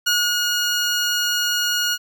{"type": "tone with ADSR envelope", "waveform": "15% pulse", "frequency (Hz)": 1441, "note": "F#6", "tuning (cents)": -46, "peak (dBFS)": -9, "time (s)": [0.06, 1.98], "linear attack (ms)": 14, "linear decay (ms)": 260, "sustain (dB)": -3, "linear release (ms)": 47, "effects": []}